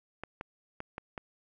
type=clicks; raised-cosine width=0.5 ms; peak=-23 dBFS; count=5; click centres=0.236 / 0.411 / 0.804 / 0.981 / 1.178 s; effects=none